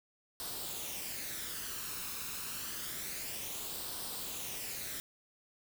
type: noise with flanger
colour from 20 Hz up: white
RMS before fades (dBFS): -41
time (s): 0.4-5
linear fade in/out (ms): 0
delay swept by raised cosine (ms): 0.22 to 0.77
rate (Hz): 0.28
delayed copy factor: +0.5
effects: none